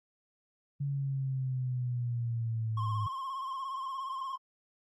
sine exponential sweep, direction down, 142 to 105.8 Hz, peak -30 dBFS, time 0.8-3.07 s, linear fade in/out 10 ms
triangle tone with vibrato, 1068 Hz, C6, 35 cents sharp, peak -33 dBFS, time 2.77-4.36 s, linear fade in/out 5 ms, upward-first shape sine, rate 17 Hz, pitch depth 55 cents each way
effects AAC 32 kbps

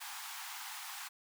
pink high-pass noise, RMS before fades -45 dBFS, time 0-1.09 s, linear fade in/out 20 ms, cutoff 760 Hz, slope 96 dB/octave, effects none

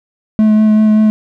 triangle tone with vibrato, 215.2 Hz, A3, 38 cents flat, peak -4 dBFS, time 0.39-1.1 s, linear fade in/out 0 ms, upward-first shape sine, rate 5.2 Hz, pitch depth 12 cents each way, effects none

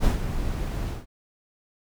brown noise with ADSR envelope, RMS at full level -18 dBFS, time 0-1.06 s, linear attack 49 ms, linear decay 120 ms, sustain -10 dB, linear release 160 ms, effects none

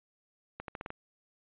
accelerating click train, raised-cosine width 0.5 ms, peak -24 dBFS, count 6, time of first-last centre 0.6-0.904 s, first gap 82 ms, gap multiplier 0.85, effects resampled to 8000 Hz

